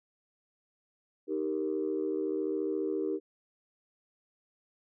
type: chord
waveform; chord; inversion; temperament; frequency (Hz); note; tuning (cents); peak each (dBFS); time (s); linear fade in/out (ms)
sine; Eb major; none; equal; 311.1 / 392 / 466.2; Eb4 / G4 / Bb4; 0 / 0 / 0; -33 / -32 / -35; 1.27-3.2; 50
effects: tanh soft clip ceiling -21 dBFS